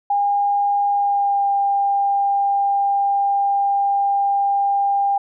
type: tone with pitch glide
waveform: sine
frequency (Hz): 810 to 799.3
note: G#5 to G5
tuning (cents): -43 to +33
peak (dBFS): -15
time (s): 0.1-5.18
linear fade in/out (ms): 5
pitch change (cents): -24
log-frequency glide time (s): 0.9-1.49
effects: none